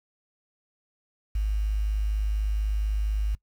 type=tone with quantisation; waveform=sine; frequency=52.1 Hz; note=G#1; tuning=6 cents sharp; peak=-23 dBFS; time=1.35-3.35 s; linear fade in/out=5 ms; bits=8; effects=noise-tail reverb RT60 0.1 s tail -22 dB re dry

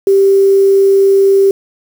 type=tone with quantisation; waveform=sine; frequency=392 Hz; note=G4; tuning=in tune; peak=-5 dBFS; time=0.07-1.51 s; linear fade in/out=2 ms; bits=5; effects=none

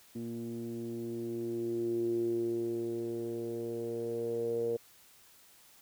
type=tone with low-pass filter sweep; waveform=10% pulse; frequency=116.54 Hz; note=A#2; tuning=in tune; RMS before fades=-35 dBFS; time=0.15-4.77 s; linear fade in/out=10 ms; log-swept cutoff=280 to 470 Hz; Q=9.4; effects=white hiss -60 dBFS RMS until 5.81 s

